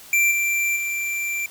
square tone with level steps, 2354 Hz, D7, 3 cents sharp, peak -16 / -20 / -24 dBFS, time 0.13-1.46 s, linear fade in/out 2 ms, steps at 0.31 / 0.76 s, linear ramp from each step 5 ms, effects white hiss -44 dBFS RMS until 1.5 s

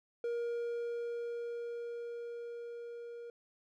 triangle tone with level ramp, 472.1 Hz, A#4, 22 cents sharp, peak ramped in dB -31 to -42 dBFS, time 0.24-3.3 s, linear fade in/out 2 ms, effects none

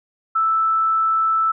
sine tone, 1318.5 Hz, E6, in tune, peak -15 dBFS, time 0.35-1.52 s, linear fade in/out 10 ms, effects none

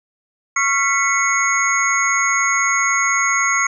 sine tone cluster, 1102 / 1372 / 1994 / 2202 / 6570 Hz, C#6 / F6 / B6 / C#7 / G#8, -11 / -31 / +16 / -12 / -20 cents, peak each -21 dBFS, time 0.56-3.67 s, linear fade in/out 5 ms, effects none

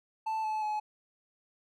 triangle tone with pitch steps, 880 / 864.9 / 850 Hz, A5 / A5 / G#5, 0 / -30 / +40 cents, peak -28 dBFS, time 0.26-0.8 s, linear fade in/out 10 ms, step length 180 ms, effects none

